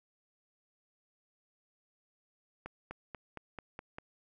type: accelerating click train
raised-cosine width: 0.5 ms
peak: -27 dBFS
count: 7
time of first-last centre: 2.66-3.985 s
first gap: 250 ms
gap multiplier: 0.95
effects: none